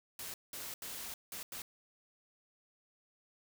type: noise bursts at uneven times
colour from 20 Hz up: white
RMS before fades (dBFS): -44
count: 5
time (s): 0.19-0.34 / 0.53-0.74 / 0.82-1.14 / 1.32-1.43 / 1.52-1.62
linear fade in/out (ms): 2
effects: none